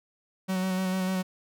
45% pulse tone with vibrato, 186.9 Hz, F#3, 18 cents sharp, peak -26 dBFS, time 0.48-1.23 s, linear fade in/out 20 ms, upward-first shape square, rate 6.7 Hz, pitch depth 17 cents each way, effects none

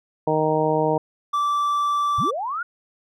harmonic tone, 155.56 Hz, D#3, in tune, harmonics 1 / 2 / 3 / 4 / 5 / 6, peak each -27 / -26 / -22 / -24 / -27 / -25 dBFS, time 0.27-0.98 s, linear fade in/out 5 ms
triangle tone, 1165 Hz, D6, 14 cents flat, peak -17 dBFS, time 1.33-2.31 s, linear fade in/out 10 ms
sine linear sweep, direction up, 77.78 to 1475 Hz, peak -24 dBFS, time 2.18-2.63 s, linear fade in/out 5 ms
effects none

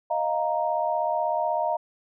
sine chord, Eb suspended second, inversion none, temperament equal, 622.3 / 698.5 / 932.3 Hz, Eb5 / F5 / Bb5, 0 / 0 / 0 cents, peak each -27 dBFS, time 0.1-1.77 s, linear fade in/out 10 ms, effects none

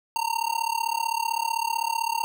square tone with amplitude modulation, 919 Hz, A#5, 25 cents flat, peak -21 dBFS, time 0.16-2.24 s, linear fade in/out 0 ms, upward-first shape sine, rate 35.7 Hz, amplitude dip 95%, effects none

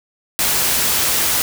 white noise, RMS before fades -17 dBFS, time 0.39-1.42 s, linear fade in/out 0 ms, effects none

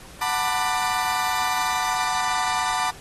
35% pulse chord, B minor seventh, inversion second, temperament just, 740.8 / 889 / 987.8 / 1185.3 Hz, F#5 / A5 / B5 / D6, +2 / +18 / 0 / +16 cents, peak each -26 dBFS, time 0.21-2.91 s, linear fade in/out 10 ms, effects pink hiss -45 dBFS RMS until 3 s + AAC 32 kbps

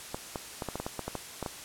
clicks, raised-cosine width 1 ms, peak -19 dBFS, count 12, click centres 0.145 / 0.358 / 0.622 / 0.687 / 0.756 / 0.8 / 0.865 / 0.993 / 1.08 / 1.153 / 1.427 / 1.462 s, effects white hiss -44 dBFS RMS until 1.64 s + low-pass 11000 Hz 12 dB/octave

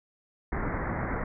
pink low-pass noise, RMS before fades -31 dBFS, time 0.52-1.24 s, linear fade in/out 5 ms, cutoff 2100 Hz, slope 96 dB/octave, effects none

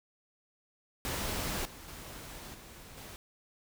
pink noise with level steps, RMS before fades -35 / -49 / -46 / -51 / -47 dBFS, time 1.05-3.16 s, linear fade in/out 0 ms, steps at 1.65 / 1.88 / 2.54 / 2.97 s, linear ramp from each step 5 ms, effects none

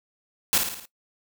white noise with echo, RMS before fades -20 dBFS, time 0.53-0.58 s, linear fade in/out 0 ms, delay 55 ms, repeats 5, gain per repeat -5 dB, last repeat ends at 0.855 s, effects noise-tail reverb RT60 0.1 s tail -18 dB re dry

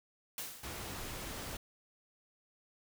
white noise with exponential decay, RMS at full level -39 dBFS, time 0.38-0.98 s, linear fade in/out 1 ms, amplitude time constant 130 ms
pink noise, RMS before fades -43 dBFS, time 0.63-1.57 s, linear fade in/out 5 ms
effects none

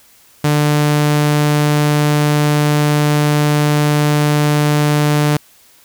sawtooth tone, 148.5 Hz, D3, 20 cents sharp, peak -7 dBFS, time 0.44-5.37 s, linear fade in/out 5 ms, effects white hiss -48 dBFS RMS until 5.84 s

